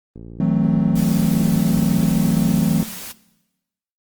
click train, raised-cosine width 3 ms, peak -24 dBFS, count 138, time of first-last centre 0.16-2.559 s, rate 57.1 Hz
triangle chord, F# half-diminished seventh, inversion third, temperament equal with one note detuned, 161.24 / 185 / 220 / 261.6 Hz, E3 / F#3 / A3 / C4, -38 / 0 / 0 / 0 cents, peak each -18 / -17 / -19 / -22 dBFS, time 0.4-2.83 s, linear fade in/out 2 ms
white noise, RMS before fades -33 dBFS, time 0.95-3.13 s, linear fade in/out 20 ms
effects noise-tail reverb RT60 1.0 s tail -19 dB re dry + Opus 24 kbps

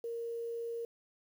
sine tone with quantisation, 465.4 Hz, A#4, 3 cents flat, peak -36 dBFS, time 0.04-0.85 s, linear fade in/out 2 ms, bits 10, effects none

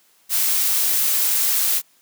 blue noise, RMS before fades -19 dBFS, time 0.29-1.82 s, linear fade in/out 50 ms, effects white hiss -58 dBFS RMS until 2.01 s + high-pass 150 Hz 12 dB/octave

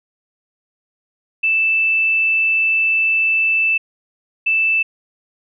sine tone pair in turn, 2643 / 2643 Hz, E7 / E7, +4 / +4 cents, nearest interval unison, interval 0 cents, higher neither, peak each -13 dBFS, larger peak neither, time 1.43-3.78 / 4.46-4.83 s, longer first, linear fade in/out 10 ms, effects none

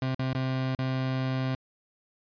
30% pulse tone with dropouts, 130.81 Hz, C3, in tune, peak -24 dBFS, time 0.02-1.55 s, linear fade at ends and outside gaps 2 ms, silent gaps 0.146-0.193 / 0.333-0.349 / 0.75-0.788 s, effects resampled to 11025 Hz

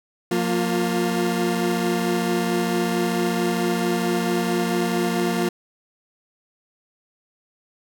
30% pulse tone cluster, 178 / 231.4 / 351.5 Hz, F3 / A#3 / F4, +33 / -13 / +11 cents, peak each -22 dBFS, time 0.31-5.49 s, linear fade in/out 5 ms, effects none

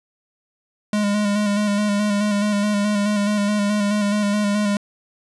square tone with vibrato, 206.2 Hz, G#3, 12 cents flat, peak -18 dBFS, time 0.93-4.77 s, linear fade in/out 2 ms, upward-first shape square, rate 4.7 Hz, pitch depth 27 cents each way, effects resampled to 24000 Hz

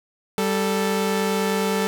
sawtooth tone pair together, 195.21 / 440 Hz, G3 / A4, -7 / 0 cents, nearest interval octave + major second, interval 1407 cents, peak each -19 dBFS, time 0.38-1.87 s, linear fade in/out 0 ms, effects none

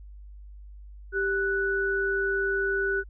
sine tone pair together, 392.4 / 1481.5 Hz, G4 / F#6, +2 / +2 cents, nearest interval octave + major seventh, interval 2300 cents, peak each -27 / -26 dBFS, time 1.12-3.04 s, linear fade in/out 50 ms, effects added 50 Hz sine -42 dBFS peak until 3.09 s

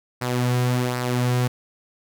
sawtooth tone with flanger, 124.1 Hz, B2, 9 cents sharp, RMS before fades -22 dBFS, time 0.21-1.48 s, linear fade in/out 10 ms, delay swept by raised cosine 0.29 to 3.49 ms, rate 1.3 Hz, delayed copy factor -0.5, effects none

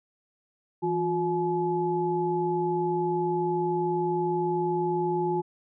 sine tone cluster, 165.6 / 357.2 / 853 Hz, E3 / F4 / G#5, +8 / +39 / +46 cents, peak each -32 / -26 / -29 dBFS, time 0.82-5.42 s, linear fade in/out 20 ms, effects none

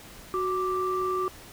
sine tone pair together, 370 / 1174.7 Hz, F#4 / D6, 0 / 0 cents, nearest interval octave + minor sixth, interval 2000 cents, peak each -27 / -27 dBFS, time 0.34-1.28 s, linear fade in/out 0 ms, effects tanh soft clip ceiling -18 dBFS + pink hiss -47 dBFS RMS until 1.52 s

